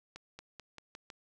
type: accelerating click train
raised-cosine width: 0.2 ms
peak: -29 dBFS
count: 6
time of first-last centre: 0.16-1.102 s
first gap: 230 ms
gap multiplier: 0.9
effects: none